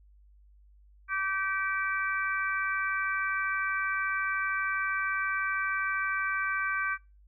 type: harmonic tone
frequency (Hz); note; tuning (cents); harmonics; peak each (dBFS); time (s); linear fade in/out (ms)
386.8; G4; -23; 3 / 4 / 5 / 6; -33 / -30 / -40 / -35; 1.08-6.98; 50
effects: noise-tail reverb RT60 0.3 s tail -26 dB re dry + added 50 Hz sine -55 dBFS peak until 7.27 s